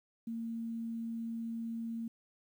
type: tone with quantisation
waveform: sine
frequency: 228.9 Hz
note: A#3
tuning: 31 cents flat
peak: -36 dBFS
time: 0.27-2.08 s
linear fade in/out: 5 ms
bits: 11
effects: none